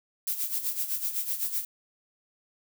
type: noise with tremolo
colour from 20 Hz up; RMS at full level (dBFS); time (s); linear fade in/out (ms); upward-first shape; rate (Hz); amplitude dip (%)
violet; -28; 0.27-1.65; 2; sine; 7.9; 70
effects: none